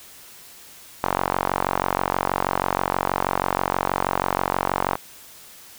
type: tone with band-pass filter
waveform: sawtooth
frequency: 46.25 Hz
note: F#1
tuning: in tune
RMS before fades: -24 dBFS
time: 1.03-4.96 s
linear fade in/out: 10 ms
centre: 970 Hz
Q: 2.1
effects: white hiss -45 dBFS RMS until 5.78 s